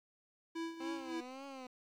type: tone with tremolo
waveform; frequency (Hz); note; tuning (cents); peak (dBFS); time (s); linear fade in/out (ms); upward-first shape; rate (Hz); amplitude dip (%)
square; 330; E4; +2; -38; 0.55-1.21; 10; sine; 3.6; 70
type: tone with vibrato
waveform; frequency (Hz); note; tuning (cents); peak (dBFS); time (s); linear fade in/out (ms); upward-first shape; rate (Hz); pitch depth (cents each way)
15% pulse; 260.8; C4; -5; -40; 0.8-1.67; 5; triangle; 1.9; 120
effects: low-pass 6000 Hz 12 dB/octave + 11-bit